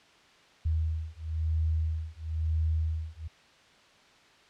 sine beating tone pair, 79.1 / 80.1 Hz, D#2 / E2, +29 / -49 cents, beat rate 1 Hz, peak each -30 dBFS, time 0.65-3.28 s, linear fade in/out 10 ms, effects white hiss -58 dBFS RMS until 4.49 s + low-pass 4000 Hz 12 dB/octave

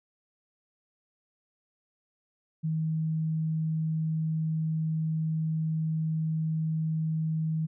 sine tone, 158.8 Hz, D#3, 36 cents sharp, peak -26 dBFS, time 2.63-7.67 s, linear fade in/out 20 ms, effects none

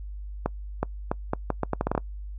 accelerating click train, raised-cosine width 1 ms, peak -10 dBFS, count 12, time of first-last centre 0.46-1.978 s, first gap 370 ms, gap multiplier 0.77, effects noise-tail reverb RT60 0.1 s tail -25 dB re dry + added 50 Hz sine -34 dBFS peak until 2.38 s

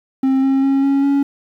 triangle tone with pitch steps, 265.8 / 269.2 / 272.6 / 276.1 / 279.7 Hz, C4 / C4 / C#4 / C#4 / C#4, +27 / +49 / -29 / -7 / +16 cents, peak -10 dBFS, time 0.23-1.23 s, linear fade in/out 5 ms, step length 200 ms, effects 8-bit

